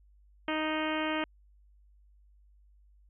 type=harmonic tone; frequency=311.1 Hz; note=D#4; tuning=in tune; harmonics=1 / 2 / 3 / 4 / 5 / 6 / 7 / 8 / 9 / 10; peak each=-33 / -36 / -38 / -39 / -40 / -41 / -41 / -42 / -43 / -43 dBFS; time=0.48-1.24 s; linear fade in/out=2 ms; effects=added 50 Hz sine -58 dBFS peak until 3.09 s